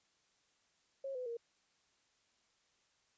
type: tone with pitch steps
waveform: sine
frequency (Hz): 543 / 503.7 / 467.3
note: C#5 / B4 / A#4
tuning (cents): -36 / +34 / +4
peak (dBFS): -39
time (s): 1.04-1.37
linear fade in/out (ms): 5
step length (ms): 110
effects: white hiss -75 dBFS RMS until 3.17 s + resampled to 16000 Hz